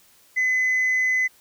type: tone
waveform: sine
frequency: 2025 Hz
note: B6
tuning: 43 cents sharp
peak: -16 dBFS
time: 0.36-1.28 s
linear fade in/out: 20 ms
effects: tanh soft clip ceiling -17 dBFS + white hiss -56 dBFS RMS until 1.4 s